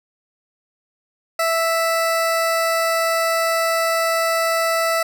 20% pulse tone, 659.3 Hz, E5, in tune, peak -12 dBFS, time 1.39-5.03 s, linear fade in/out 5 ms, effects none

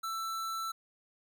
square tone, 1330 Hz, E6, 15 cents sharp, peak -35 dBFS, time 0.03-0.72 s, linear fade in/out 10 ms, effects none

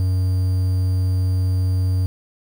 triangle tone with quantisation, 92.5 Hz, F#2, in tune, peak -14 dBFS, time 0-2.06 s, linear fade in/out 0 ms, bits 7, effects none

